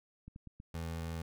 clicks, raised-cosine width 5 ms, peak -36 dBFS, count 4, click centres 0.28 / 0.361 / 0.473 / 0.601 s
25% pulse tone, 82.41 Hz, E2, in tune, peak -34 dBFS, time 0.74-1.22 s, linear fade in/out 5 ms
effects none

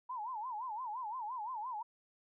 sine tone with vibrato, 932.3 Hz, A#5, in tune, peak -38 dBFS, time 0.09-1.83 s, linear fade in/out 10 ms, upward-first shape sine, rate 5.8 Hz, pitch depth 200 cents each way, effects none

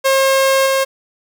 sawtooth tone with level steps, 537 Hz, C5, 45 cents sharp, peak -7 / -9 dBFS, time 0.04-0.85 s, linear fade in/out 20 ms, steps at 0.66 s, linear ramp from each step 5 ms, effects none

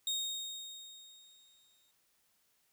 30% pulse tone with exponential decay, 3719 Hz, A#7, 5 cents flat, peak -29 dBFS, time 0.07-1.91 s, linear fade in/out 2 ms, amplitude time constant 400 ms, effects white hiss -74 dBFS RMS until 2.72 s

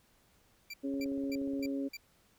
25% pulse tone bursts, 2349 Hz, D7, in tune, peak -37 dBFS, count 5, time 0.7-1.97 s, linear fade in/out 5 ms, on 38 ms, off 270 ms
harmonic tone, 137.8 Hz, C#3, 10 cents flat, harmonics 2 / 3 / 4, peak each -33 / -43 / -43 dBFS, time 0.83-1.89 s, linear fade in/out 20 ms
click train, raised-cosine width 2 ms, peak -38 dBFS, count 13, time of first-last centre 0.94-1.654 s, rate 16.8 Hz
effects pink hiss -68 dBFS RMS until 2.38 s

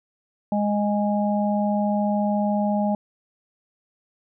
harmonic tone, 206.6 Hz, G#3, 9 cents flat, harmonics 1 / 3 / 4, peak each -21 / -26 / -27 dBFS, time 0.52-2.95 s, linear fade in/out 2 ms, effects none

